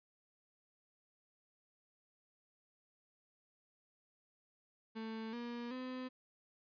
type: tone with pitch steps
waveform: 35% pulse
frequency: 222.4 / 238.4 / 255.5 Hz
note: A3 / A#3 / C4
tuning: +19 / +39 / -41 cents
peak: -40 dBFS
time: 4.95-6.09 s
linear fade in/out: 20 ms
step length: 380 ms
effects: resampled to 11025 Hz